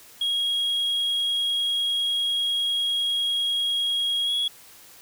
sine tone with pitch glide, 3290 to 3344 Hz, G#7 to G#7, -17 to +11 cents, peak -19 dBFS, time 0.21-4.48 s, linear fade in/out 5 ms, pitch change +28 cents, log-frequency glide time 4.24-4.32 s, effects tanh soft clip ceiling -21 dBFS + white hiss -49 dBFS RMS until 5.01 s

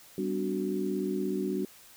sine chord, G major seventh, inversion none, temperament equal with one note detuned, 196 / 252.9 / 293.7 / 370 Hz, G3 / B3 / D4 / F#4, 0 / +41 / 0 / 0 cents, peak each -33 / -38 / -34 / -32 dBFS, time 0.18-1.65 s, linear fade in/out 2 ms, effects white hiss -54 dBFS RMS until 1.96 s

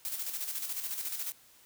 blue noise with tremolo, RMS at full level -35 dBFS, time 0.05-1.32 s, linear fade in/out 0 ms, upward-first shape square, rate 14 Hz, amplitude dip 50%, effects white hiss -60 dBFS RMS until 1.65 s

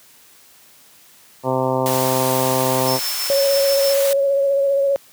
harmonic tone, 130.1 Hz, C3, 9 cents flat, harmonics 1 / 2 / 3 / 4 / 5 / 6 / 7 / 8 / 9, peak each -25 / -25 / -25 / -22 / -25 / -29 / -24 / -30 / -33 dBFS, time 1.43-3 s, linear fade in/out 50 ms
white high-pass noise, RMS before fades -25 dBFS, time 1.86-4.13 s, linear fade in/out 0 ms, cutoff 640 Hz, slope 24 dB/octave
triangle tone with tremolo, 5310 Hz, E8, 12 cents sharp, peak -21 dBFS, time 2.87-3.94 s, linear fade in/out 5 ms, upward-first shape triangle, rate 6.2 Hz, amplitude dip 55%
sine tone with vibrato, 554.4 Hz, C#5, in tune, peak -14 dBFS, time 3.3-4.96 s, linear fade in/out 0 ms, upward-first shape triangle, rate 15 Hz, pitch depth 27 cents each way
effects white hiss -49 dBFS RMS until 5.12 s + high-pass 80 Hz 12 dB/octave

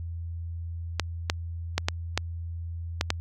clicks, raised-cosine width 0.2 ms, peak -6 dBFS, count 7, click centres 0.997 / 1.299 / 1.78 / 1.885 / 2.176 / 3.011 / 3.104 s, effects added 84 Hz sine -32 dBFS peak until 3.2 s

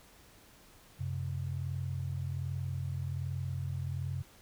sine tone pair together, 92.5 / 133.77 Hz, F#2 / C3, 0 / +39 cents, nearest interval tritone, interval 639 cents, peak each -36 / -36 dBFS, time 0.99-4.23 s, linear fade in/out 20 ms, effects pink hiss -59 dBFS RMS until 4.41 s

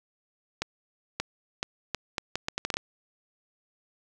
accelerating click train, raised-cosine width 0.2 ms, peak -11 dBFS, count 12, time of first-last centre 0.62-2.769 s, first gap 580 ms, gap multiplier 0.74, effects none

